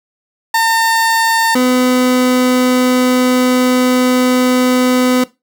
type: tone pair in turn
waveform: 30% pulse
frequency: 907 / 252.3 Hz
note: A#5 / B3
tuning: -48 / +37 cents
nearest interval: octave + minor seventh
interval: 2215 cents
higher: first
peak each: -7 / -7 dBFS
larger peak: neither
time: 0.54-1.55 / 1.55-5.24 s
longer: second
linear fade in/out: 5 ms
effects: noise-tail reverb RT60 0.2 s tail -17 dB re dry